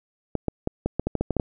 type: clicks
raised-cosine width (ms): 2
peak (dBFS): -10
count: 11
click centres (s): 0.353 / 0.483 / 0.674 / 0.86 / 0.996 / 1.07 / 1.153 / 1.21 / 1.307 / 1.367 / 1.398
effects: none